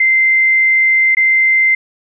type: tone with dropouts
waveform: sine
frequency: 2081 Hz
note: C7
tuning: 10 cents flat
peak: -8 dBFS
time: 0-1.75 s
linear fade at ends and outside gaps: 5 ms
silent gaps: 1.15-1.169 s
effects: none